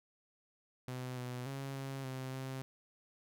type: tone with pitch steps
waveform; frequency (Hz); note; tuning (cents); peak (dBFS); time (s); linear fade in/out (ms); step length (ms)
sawtooth; 127.1 / 124.7 / 136.6 / 135.5 / 130.7 / 132.2; C3 / B2 / C#3 / C#3 / C3 / C3; -50 / +17 / -25 / -39 / -1 / +18; -36; 0.88-2.62; 0; 290
effects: none